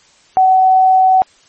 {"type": "tone", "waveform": "sine", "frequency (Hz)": 753, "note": "F#5", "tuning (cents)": 30, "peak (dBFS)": -6, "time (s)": [0.37, 1.22], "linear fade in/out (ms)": 0, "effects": ["white hiss -49 dBFS RMS until 1.48 s", "MP3 32 kbps"]}